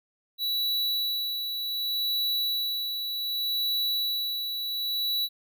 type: tone with tremolo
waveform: square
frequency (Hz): 3933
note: B7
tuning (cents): -8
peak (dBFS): -25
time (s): 0.38-5.29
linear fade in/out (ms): 50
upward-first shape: sine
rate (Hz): 0.66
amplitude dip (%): 45
effects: none